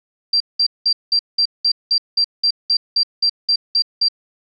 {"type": "tone bursts", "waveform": "sine", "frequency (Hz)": 4718, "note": "D8", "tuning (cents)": 7, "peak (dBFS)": -12, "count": 15, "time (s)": [0.33, 4.085], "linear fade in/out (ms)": 5, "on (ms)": 73, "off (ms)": 190, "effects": []}